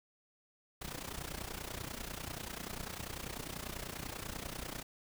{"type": "noise with amplitude modulation", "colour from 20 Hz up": "pink", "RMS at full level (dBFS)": -40, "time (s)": [0.81, 4.83], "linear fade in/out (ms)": 10, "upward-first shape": "sine", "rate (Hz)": 30.2, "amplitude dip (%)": 80, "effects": []}